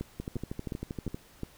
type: two click trains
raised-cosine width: 3 ms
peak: -21 / -22 dBFS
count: 5 / 13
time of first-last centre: 0.01-1.433 / 0.2-1.145 s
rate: 2.81 / 12.7 Hz
effects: pink hiss -57 dBFS RMS until 1.57 s